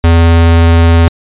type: tone with vibrato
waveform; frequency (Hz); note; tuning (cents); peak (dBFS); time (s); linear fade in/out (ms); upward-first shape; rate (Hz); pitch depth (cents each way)
square; 83.5; E2; +23; -4; 0.04-1.08; 0; triangle; 19; 10
effects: resampled to 8000 Hz